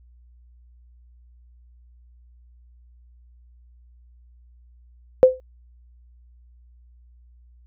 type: tone with exponential decay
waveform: sine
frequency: 514 Hz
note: C5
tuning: 31 cents flat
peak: -4 dBFS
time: 5.23-5.4 s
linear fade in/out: 0 ms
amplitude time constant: 36 ms
effects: added 60 Hz sine -49 dBFS peak until 7.66 s